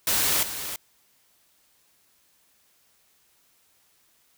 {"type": "noise with echo", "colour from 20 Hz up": "white", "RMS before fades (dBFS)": -23, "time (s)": [0.07, 0.43], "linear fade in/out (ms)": 2, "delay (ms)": 330, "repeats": 1, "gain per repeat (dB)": -10, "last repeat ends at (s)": 0.76, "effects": ["white hiss -64 dBFS RMS until 4.37 s"]}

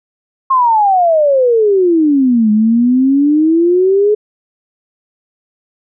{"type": "exponential two-way sweep", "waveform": "sine", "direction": "down then up", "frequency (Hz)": [1082, 209.7, 427.2], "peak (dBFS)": -7, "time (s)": [0.5, 4.15], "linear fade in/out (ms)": 10, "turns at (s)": 2.51, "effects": []}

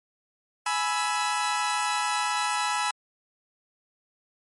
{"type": "chord", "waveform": "sawtooth", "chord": "E major", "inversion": "first", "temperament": "equal with one note detuned", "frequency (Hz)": [838.8, 987.8, 1318.5], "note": ["G#5", "B5", "E6"], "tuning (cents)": [17, 0, 0], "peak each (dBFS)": [-25, -25, -26], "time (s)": [0.66, 2.91], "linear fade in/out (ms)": 5, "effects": ["MP3 48 kbps"]}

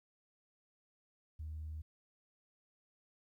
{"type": "tone", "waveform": "sine", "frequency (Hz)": 77.78, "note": "D#2", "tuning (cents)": 0, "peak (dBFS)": -40, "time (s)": [1.39, 1.82], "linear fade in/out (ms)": 10, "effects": ["tanh soft clip ceiling -37 dBFS", "13-bit"]}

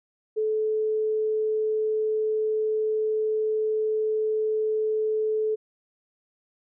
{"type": "tone", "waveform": "sine", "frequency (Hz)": 433.3, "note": "A4", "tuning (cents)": -27, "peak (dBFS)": -22, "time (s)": [0.36, 5.56], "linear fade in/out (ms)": 20, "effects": []}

